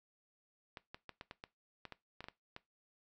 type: clicks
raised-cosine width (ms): 0.3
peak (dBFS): -30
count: 12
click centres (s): 0.772 / 0.945 / 1.093 / 1.211 / 1.311 / 1.439 / 1.853 / 1.923 / 2.206 / 2.242 / 2.285 / 2.564
effects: noise-tail reverb RT60 0.2 s tail -19 dB re dry